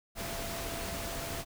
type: tone in noise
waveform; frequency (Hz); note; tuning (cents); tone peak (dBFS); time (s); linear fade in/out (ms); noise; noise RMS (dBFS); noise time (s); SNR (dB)
sine; 674; E5; +38; -43; 0.15-1.45; 50; pink; -38; 0.15-1.45; -8
effects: none